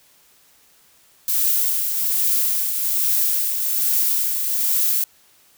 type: noise with tremolo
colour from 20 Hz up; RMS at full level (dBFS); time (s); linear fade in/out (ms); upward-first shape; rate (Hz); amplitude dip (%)
violet; -18; 1.28-5.04; 2; triangle; 1.2; 45
effects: white hiss -55 dBFS RMS until 5.57 s